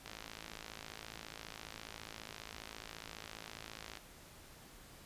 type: click train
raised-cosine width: 0.2 ms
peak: -28 dBFS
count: 215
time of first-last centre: 0.06-3.972 s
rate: 54.7 Hz
effects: pink hiss -57 dBFS RMS until 5.05 s + resampled to 32000 Hz